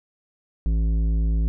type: tone with tanh clipping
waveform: sine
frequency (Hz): 54.7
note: A1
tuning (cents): -9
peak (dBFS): -20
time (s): 0.66-1.48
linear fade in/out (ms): 0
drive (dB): 11
effects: none